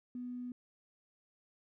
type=tone with tanh clipping; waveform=triangle; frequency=246.9 Hz; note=B3; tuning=in tune; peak=-39 dBFS; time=0.15-0.52 s; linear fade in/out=2 ms; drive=3 dB; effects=none